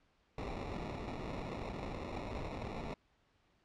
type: noise with sample-and-hold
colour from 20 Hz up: pink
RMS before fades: -42 dBFS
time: 0.38-2.94 s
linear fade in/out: 2 ms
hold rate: 1575 Hz
effects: pink hiss -73 dBFS RMS until 3.64 s + low-pass 4000 Hz 12 dB/octave